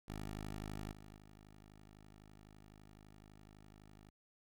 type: tone with level steps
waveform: 10% pulse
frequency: 51.91 Hz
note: G#1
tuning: in tune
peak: -35 / -46 / -50 dBFS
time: 0.08-4.1 s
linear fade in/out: 5 ms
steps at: 0.92 / 1.16 s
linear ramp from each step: 5 ms
effects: none